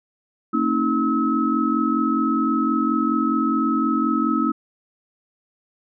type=tone cluster; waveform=sine; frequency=227.7 / 272.1 / 317.3 / 1289 Hz; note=A#3 / C#4 / D#4 / E6; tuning=-40 / -32 / +34 / -39 cents; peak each=-23 dBFS; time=0.53-4.52 s; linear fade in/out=10 ms; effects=none